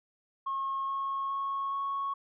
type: tone with pitch steps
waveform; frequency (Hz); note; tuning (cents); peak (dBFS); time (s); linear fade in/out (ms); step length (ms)
sine; 1084 / 1090.9 / 1097.9 / 1104.9; C#6 / C#6 / C#6 / C#6; -39 / -28 / -17 / -6; -29; 0.46-2.14; 10; 420
effects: tanh soft clip ceiling -26 dBFS